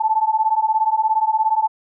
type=beating tone pair; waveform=sine; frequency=867 / 884 Hz; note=A5 / A5; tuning=-26 / +8 cents; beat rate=17 Hz; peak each=-18 dBFS; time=0-1.68 s; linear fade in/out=10 ms; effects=none